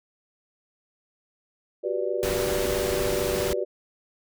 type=chord; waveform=sine; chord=G major seventh; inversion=third; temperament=just; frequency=367.5 / 392 / 490 / 588 Hz; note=F#4 / G4 / B4 / D5; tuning=-12 / 0 / -14 / +2 cents; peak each=-30 dBFS; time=1.83-3.65 s; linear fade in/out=20 ms
type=noise; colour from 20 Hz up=pink; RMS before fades=-30 dBFS; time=2.23-3.53 s; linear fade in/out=0 ms
effects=none